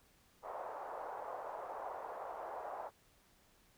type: band-pass noise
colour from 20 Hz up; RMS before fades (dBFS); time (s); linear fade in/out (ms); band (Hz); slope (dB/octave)
white; -45; 0.42-2.91; 50; 540 to 930; 24
effects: pink hiss -69 dBFS RMS until 3.77 s